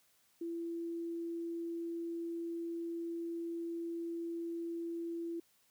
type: tone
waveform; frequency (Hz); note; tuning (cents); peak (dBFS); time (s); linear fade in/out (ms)
sine; 336.5; E4; +36; -37; 0.41-5.4; 5
effects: white hiss -71 dBFS RMS until 5.7 s + high-pass 60 Hz 12 dB/octave